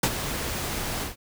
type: noise with ADSR envelope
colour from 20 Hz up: pink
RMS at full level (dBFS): -20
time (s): 0.03-1.16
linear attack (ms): 5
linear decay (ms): 58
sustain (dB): -10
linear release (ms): 140
effects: none

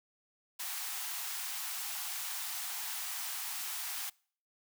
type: high-pass noise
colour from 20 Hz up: white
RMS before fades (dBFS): -39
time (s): 0.59-4.1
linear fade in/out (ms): 10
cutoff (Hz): 700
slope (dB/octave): 96
effects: noise-tail reverb RT60 0.5 s tail -25 dB re dry

